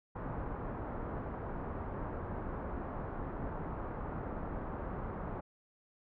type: low-pass noise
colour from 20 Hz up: pink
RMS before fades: -40 dBFS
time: 0.15-5.41 s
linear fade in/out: 10 ms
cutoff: 1300 Hz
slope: 24 dB/octave
effects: none